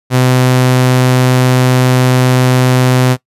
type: tone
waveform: sawtooth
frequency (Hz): 127.4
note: C3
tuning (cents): -46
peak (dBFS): -3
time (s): 0.1-3.17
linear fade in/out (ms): 50
effects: noise-tail reverb RT60 0.1 s tail -19 dB re dry + resampled to 32000 Hz